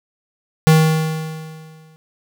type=tone with exponential decay; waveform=square; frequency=158.2 Hz; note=D#3; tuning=29 cents sharp; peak=-7 dBFS; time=0.67-1.96 s; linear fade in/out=0 ms; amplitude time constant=280 ms; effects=none

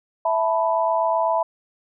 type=chord; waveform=sine; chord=E suspended fourth; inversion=none; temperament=equal; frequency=659.3 / 880 / 987.8 Hz; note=E5 / A5 / B5; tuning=0 / 0 / 0 cents; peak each=-21 / -24 / -22 dBFS; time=0.25-1.43 s; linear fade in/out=5 ms; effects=none

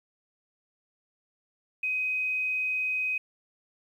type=tone; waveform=sine; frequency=2516 Hz; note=D#7; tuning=19 cents sharp; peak=-26 dBFS; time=1.83-3.18 s; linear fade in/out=5 ms; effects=10-bit

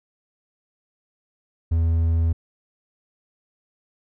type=tone; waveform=triangle; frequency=82.41 Hz; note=E2; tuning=in tune; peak=-15 dBFS; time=1.71-2.33 s; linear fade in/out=10 ms; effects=none

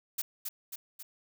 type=noise with echo; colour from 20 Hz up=blue; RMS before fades=-32 dBFS; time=0.18-0.22 s; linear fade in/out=10 ms; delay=270 ms; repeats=3; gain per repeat=-4 dB; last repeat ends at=1.03 s; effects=none

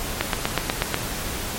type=click train; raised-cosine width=0.3 ms; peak=-3 dBFS; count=7; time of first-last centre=0.21-0.943 s; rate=8.18 Hz; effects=pink hiss -29 dBFS RMS until 1.58 s + MP3 64 kbps

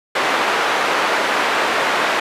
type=band-pass noise; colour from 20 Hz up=white; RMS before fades=-18 dBFS; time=0.15-2.2 s; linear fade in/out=5 ms; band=390 to 1700 Hz; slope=12 dB/octave; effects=resampled to 32000 Hz

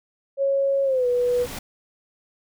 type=tone with pitch glide; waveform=sine; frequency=550 to 490 Hz; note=C#5 to B4; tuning=-14 to -14 cents; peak=-18 dBFS; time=0.37-1.47 s; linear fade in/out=50 ms; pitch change=-200 cents; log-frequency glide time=0.84-1.07 s
type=noise with exponential growth; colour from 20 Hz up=pink; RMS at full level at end=-32 dBFS; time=0.48-1.59 s; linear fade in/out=5 ms; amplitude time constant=240 ms
effects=none

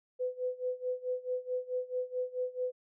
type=tone with tremolo; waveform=sine; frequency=503 Hz; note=B4; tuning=32 cents sharp; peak=-29 dBFS; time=0.19-2.72 s; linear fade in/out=20 ms; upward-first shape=sine; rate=4.6 Hz; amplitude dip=90%; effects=none

